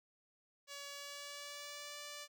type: tone with pitch glide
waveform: 5% pulse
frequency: 567 to 585.6 Hz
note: C#5 to D5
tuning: +39 to -5 cents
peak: -35 dBFS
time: 0.67-2.28 s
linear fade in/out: 50 ms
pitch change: +56 cents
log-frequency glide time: 0.87-2.01 s
effects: none